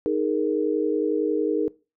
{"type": "chord", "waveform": "sine", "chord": "D# suspended fourth", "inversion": "none", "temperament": "equal", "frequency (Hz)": [311.1, 415.3, 466.2], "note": ["D#4", "G#4", "A#4"], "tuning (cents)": [0, 0, 0], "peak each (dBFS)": [-25, -25, -25], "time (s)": [0.06, 1.68], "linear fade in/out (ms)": 0, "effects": ["noise-tail reverb RT60 0.3 s tail -21 dB re dry"]}